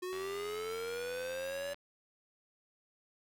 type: linear sweep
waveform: square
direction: up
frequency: 360.3 to 573 Hz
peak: -38 dBFS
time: 0.02-1.74 s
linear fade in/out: 10 ms
type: click train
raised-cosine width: 0.3 ms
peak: -31 dBFS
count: 145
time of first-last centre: 0.13-1.744 s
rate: 89.2 Hz
effects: none